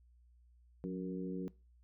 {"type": "harmonic tone with a mistuned harmonic", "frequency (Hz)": 93.3, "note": "F#2", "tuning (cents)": 15, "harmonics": [2, 3, 4, 5], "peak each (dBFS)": [-39, -43, -45, -47], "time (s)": [0.84, 1.48], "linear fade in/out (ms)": 0, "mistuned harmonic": 2, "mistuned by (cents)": -55, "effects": ["noise-tail reverb RT60 0.3 s tail -22 dB re dry", "added 60 Hz sine -62 dBFS peak until 1.83 s"]}